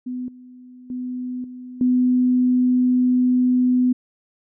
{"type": "tone with level steps", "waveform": "sine", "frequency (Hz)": 250.8, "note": "B3", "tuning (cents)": 27, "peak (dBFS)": [-25, -40, -25, -33, -14], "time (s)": [0.06, 3.93], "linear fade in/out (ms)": 10, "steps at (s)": [0.28, 0.9, 1.44, 1.81], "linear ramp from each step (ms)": 2, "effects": []}